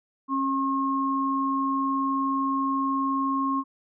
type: tone pair together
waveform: sine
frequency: 271.9 / 1078 Hz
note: C#4 / C#6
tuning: -33 / -49 cents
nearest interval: 2 octaves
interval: 2384 cents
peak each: -26 / -25 dBFS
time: 0.28-3.64 s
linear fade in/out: 50 ms
effects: none